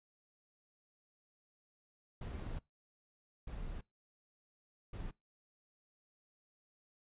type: noise bursts at uneven times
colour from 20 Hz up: brown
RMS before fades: -43 dBFS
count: 3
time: 2.21-2.59 / 3.47-3.81 / 4.93-5.11 s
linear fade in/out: 5 ms
effects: noise-tail reverb RT60 0.2 s tail -22 dB re dry + resampled to 8000 Hz